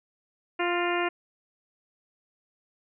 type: harmonic tone with a mistuned harmonic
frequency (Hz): 349.2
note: F4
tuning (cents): 0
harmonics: 1 / 2 / 3 / 4 / 5 / 6 / 7 / 8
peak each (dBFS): -28 / -31 / -33 / -34 / -35 / -36 / -36 / -37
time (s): 0.59-1.09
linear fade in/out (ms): 10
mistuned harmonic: 5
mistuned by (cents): +32
effects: none